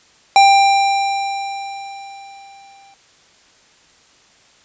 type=tone with exponential decay; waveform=square; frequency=791 Hz; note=G5; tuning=15 cents sharp; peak=-6 dBFS; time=0.36-2.94 s; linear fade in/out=1 ms; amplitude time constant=560 ms; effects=white hiss -51 dBFS RMS until 4.64 s + resampled to 16000 Hz